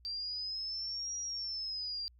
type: exponential two-way sweep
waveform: sine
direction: up then down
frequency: 4683 to 5740 to 4708 Hz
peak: -36 dBFS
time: 0.05-2.08 s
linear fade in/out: 0 ms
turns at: 1.19 s
effects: added 60 Hz sine -59 dBFS peak until 2.19 s